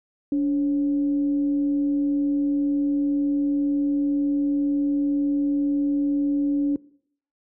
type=tone with frequency modulation; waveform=sine; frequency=287 Hz; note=D4; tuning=40 cents flat; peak=-19 dBFS; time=0.32-6.76 s; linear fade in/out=2 ms; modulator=254 Hz; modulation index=0.21; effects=noise-tail reverb RT60 0.6 s tail -21 dB re dry + high-pass 60 Hz 12 dB/octave